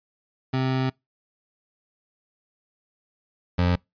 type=tone pair in turn; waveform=25% pulse; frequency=130.81 / 88.6 Hz; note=C3 / F2; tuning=0 / +25 cents; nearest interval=perfect fifth; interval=675 cents; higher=first; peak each=-18 / -15 dBFS; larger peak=second; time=0.53-0.9 / 3.58-3.76 s; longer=first; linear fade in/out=10 ms; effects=noise-tail reverb RT60 0.2 s tail -26 dB re dry + resampled to 11025 Hz